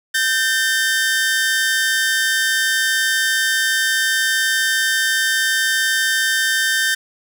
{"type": "tone pair together", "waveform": "sawtooth", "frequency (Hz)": [1559.3, 1800], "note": ["G6", "A6"], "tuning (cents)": [-10, 39], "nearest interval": "major second", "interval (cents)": 249, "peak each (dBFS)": -15, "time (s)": [0.14, 6.95], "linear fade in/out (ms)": 10, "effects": []}